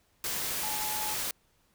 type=tone in noise; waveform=sine; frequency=855 Hz; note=A5; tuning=50 cents flat; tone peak=-37 dBFS; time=0.63-1.14 s; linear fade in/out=2 ms; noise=white; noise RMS=-33 dBFS; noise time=0.24-1.31 s; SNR=-7 dB; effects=pink hiss -69 dBFS RMS until 1.74 s